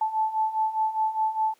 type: beating tone pair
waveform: sine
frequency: 871 / 875.9 Hz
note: A5 / A5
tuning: -18 / -8 cents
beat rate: 4.9 Hz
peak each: -28 / -24 dBFS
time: 0.01-1.54 s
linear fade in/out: 5 ms
effects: pink hiss -63 dBFS RMS until 1.59 s + high-pass 400 Hz 12 dB/octave